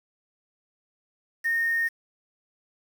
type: tone with quantisation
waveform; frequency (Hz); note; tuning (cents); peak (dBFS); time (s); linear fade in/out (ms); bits
sine; 1841; A#6; -22; -22; 1.44-1.89; 20; 7
effects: none